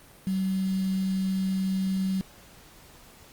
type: tone with quantisation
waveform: sine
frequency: 190 Hz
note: F#3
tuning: 46 cents sharp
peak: -24 dBFS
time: 0.27-2.21 s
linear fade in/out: 0 ms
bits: 7
effects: pink hiss -52 dBFS RMS until 3.32 s + Opus 32 kbps